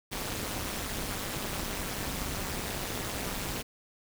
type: noise with amplitude modulation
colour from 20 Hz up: pink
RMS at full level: -31 dBFS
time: 0.11-3.63 s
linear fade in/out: 20 ms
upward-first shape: sine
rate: 207 Hz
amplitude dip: 90%
effects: none